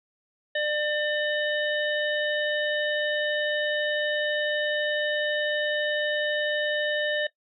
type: harmonic tone with a mistuned harmonic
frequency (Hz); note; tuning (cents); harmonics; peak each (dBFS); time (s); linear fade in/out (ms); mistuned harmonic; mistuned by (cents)
598; D5; +31; 1 / 3 / 5 / 6; -27 / -28 / -34 / -35; 0.55-7.27; 5; 6; +67
effects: noise-tail reverb RT60 0.1 s tail -19 dB re dry